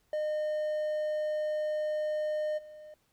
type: tone with level steps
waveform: triangle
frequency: 610 Hz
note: D#5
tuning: 34 cents flat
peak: -27 / -44 dBFS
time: 0.13-2.94 s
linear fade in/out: 2 ms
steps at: 2.57 s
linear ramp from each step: 20 ms
effects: pink hiss -72 dBFS RMS until 3.12 s